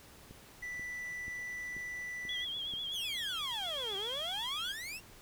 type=click train; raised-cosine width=3 ms; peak=-37 dBFS; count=6; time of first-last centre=0.31-2.737 s; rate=2.06 Hz
type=tone; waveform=triangle; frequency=1975.5 Hz; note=B6; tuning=in tune; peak=-37 dBFS; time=0.62-2.45 s; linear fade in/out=10 ms
type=tone with vibrato; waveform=sine; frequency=3296 Hz; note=G#7; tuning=14 cents flat; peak=-36 dBFS; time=2.29-4.72 s; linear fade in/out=2 ms; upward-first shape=triangle; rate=8.1 Hz; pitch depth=79 cents each way
type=exponential two-way sweep; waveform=sawtooth; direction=down then up; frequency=3499 to 379.1 to 2840 Hz; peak=-37 dBFS; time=2.91-5.01 s; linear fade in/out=50 ms; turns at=3.96 s
effects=pink hiss -56 dBFS RMS until 5.21 s